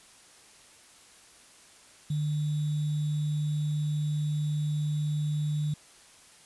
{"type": "tone with sample-and-hold", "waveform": "sine", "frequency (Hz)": 150, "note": "D3", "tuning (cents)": 37, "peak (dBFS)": -26, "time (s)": [2.1, 5.74], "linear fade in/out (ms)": 5, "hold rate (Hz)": 3675, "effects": ["white hiss -55 dBFS RMS until 6.45 s", "resampled to 24000 Hz"]}